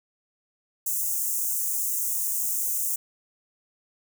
white high-pass noise, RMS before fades -27 dBFS, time 0.86-2.96 s, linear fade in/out 5 ms, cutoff 6400 Hz, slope 48 dB/octave, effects none

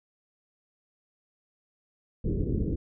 pink low-pass noise, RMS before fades -28 dBFS, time 2.24-2.76 s, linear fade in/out 10 ms, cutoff 440 Hz, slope 48 dB/octave, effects none

